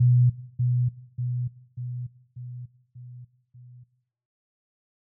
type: tone with echo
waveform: sine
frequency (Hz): 123.47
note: B2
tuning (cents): 0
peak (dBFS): -15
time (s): 0-0.3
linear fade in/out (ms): 10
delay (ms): 590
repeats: 6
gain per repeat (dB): -5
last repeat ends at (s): 3.84
effects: noise-tail reverb RT60 0.8 s tail -17 dB re dry